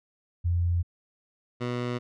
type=tone pair in turn; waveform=sine / 15% pulse; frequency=86.7 / 122.37 Hz; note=F2 / B2; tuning=-12 / -16 cents; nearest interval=tritone; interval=596 cents; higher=second; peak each=-22 dBFS; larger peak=neither; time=0.44-0.83 / 1.6-1.99 s; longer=neither; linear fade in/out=20 ms; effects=low-pass 4000 Hz 12 dB/octave